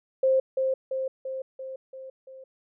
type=tone with echo; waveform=sine; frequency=527 Hz; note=C5; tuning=12 cents sharp; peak=-18 dBFS; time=0.23-0.4 s; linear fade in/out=5 ms; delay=340 ms; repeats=6; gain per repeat=-4 dB; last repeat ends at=2.44 s; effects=none